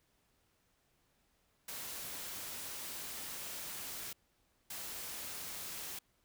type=noise bursts at uneven times; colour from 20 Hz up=white; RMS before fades=-44 dBFS; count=2; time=1.68-4.13 / 4.7-5.99 s; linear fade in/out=5 ms; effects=pink hiss -75 dBFS RMS until 6.24 s